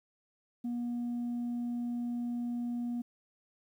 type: tone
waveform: sine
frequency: 240 Hz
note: B3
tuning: 49 cents flat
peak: -30 dBFS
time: 0.64-3.02 s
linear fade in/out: 10 ms
effects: tanh soft clip ceiling -31 dBFS + 11-bit